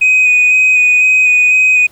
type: tone with vibrato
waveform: sine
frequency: 2500 Hz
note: D#7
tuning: 8 cents sharp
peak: -4 dBFS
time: 0.01-1.87 s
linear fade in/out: 10 ms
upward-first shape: square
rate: 2 Hz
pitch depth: 11 cents each way
effects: tanh soft clip ceiling -4 dBFS + pink hiss -46 dBFS RMS until 1.91 s